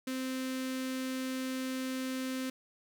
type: tone with notch filter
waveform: sawtooth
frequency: 260 Hz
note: C4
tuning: 11 cents flat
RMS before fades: -36 dBFS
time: 0.07-2.5 s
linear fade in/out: 5 ms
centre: 810 Hz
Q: 0.95
effects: none